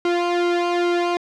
sawtooth tone with flanger, 349.1 Hz, F4, 1 cent flat, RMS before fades -20 dBFS, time 0.05-1.17 s, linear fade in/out 2 ms, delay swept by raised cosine 1.7 to 2.33 ms, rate 2.4 Hz, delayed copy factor -0.85, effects low-pass 4000 Hz 12 dB/octave

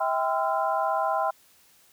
sine tone cluster, 646 / 790 / 1025 / 1326 / 1386 Hz, E5 / G5 / C6 / E6 / F6, -35 / +13 / -36 / +10 / -14 cents, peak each -28 / -27 / -28 / -35 / -35 dBFS, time 0-1.31 s, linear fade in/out 10 ms, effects white hiss -59 dBFS RMS until 1.92 s

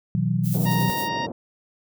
sine chord, B suspended fourth, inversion none, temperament equal with one note detuned, 123.47 / 160.58 / 185 Hz, B2 / E3 / F#3, 0 / -45 / 0 cents, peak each -24 dBFS, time 0.15-0.9 s, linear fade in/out 0 ms
violet noise with tremolo, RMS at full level -31 dBFS, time 0.43-1.09 s, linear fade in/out 50 ms, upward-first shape sine, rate 11 Hz, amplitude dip 40%
pink band-pass noise, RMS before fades -32 dBFS, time 0.54-1.32 s, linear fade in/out 5 ms, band 130 to 690 Hz, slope 24 dB/octave
harmonic tone, 932.3 Hz, A#5, in tune, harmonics 1 / 2 / 3 / 4 / 5 / 6, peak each -26 / -32 / -36 / -38 / -40 / -42 dBFS, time 0.65-1.27 s, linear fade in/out 20 ms
effects none

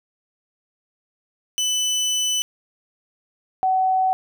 25% pulse / sine tone pair in turn, 3000 / 753.3 Hz, F#7 / F#5, +23 / +31 cents, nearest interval 2 octaves, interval 2392 cents, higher first, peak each -16 dBFS, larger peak neither, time 1.58-2.42 / 3.63-4.13 s, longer first, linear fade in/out 0 ms, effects none

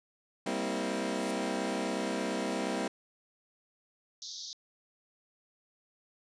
20% pulse chord, C dominant seventh, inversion second, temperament equal with one note detuned, 196 / 233.1 / 261.6 / 324.5 Hz, G3 / Bb3 / C4 / E4, 0 / 0 / 0 / -27 cents, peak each -32 dBFS, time 0.46-2.88 s, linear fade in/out 5 ms
blue noise with exponential growth, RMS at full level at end -39 dBFS, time 0.91-1.31 s, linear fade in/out 2 ms, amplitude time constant 86 ms
white band-pass noise, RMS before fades -43 dBFS, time 4.22-4.53 s, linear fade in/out 0 ms, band 3500 to 6300 Hz, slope 96 dB/octave
effects resampled to 22050 Hz

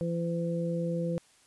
harmonic tone, 169.3 Hz, E3, 46 cents sharp, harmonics 1 / 2 / 3, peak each -30 / -38 / -33 dBFS, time 0.01-1.18 s, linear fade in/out 0 ms, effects white hiss -62 dBFS RMS until 1.46 s + resampled to 24000 Hz

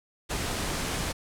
pink low-pass noise, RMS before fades -31 dBFS, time 0.29-1.13 s, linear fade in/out 20 ms, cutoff 11000 Hz, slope 24 dB/octave, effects none

